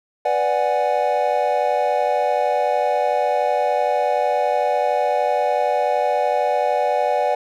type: chord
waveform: triangle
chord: G# half-diminished seventh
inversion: first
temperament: equal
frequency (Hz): 493.9 / 587.3 / 740 / 830.6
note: B4 / D5 / F#5 / G#5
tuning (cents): 0 / 0 / 0 / 0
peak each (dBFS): -22 / -19 / -19 / -22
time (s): 0.25-7.35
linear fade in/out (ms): 5
effects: none